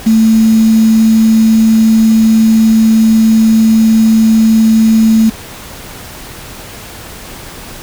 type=tone with quantisation; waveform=sine; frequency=221.8 Hz; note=A3; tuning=14 cents sharp; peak=-4 dBFS; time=0.06-5.3 s; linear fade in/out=10 ms; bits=4; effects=pink hiss -29 dBFS RMS until 7.82 s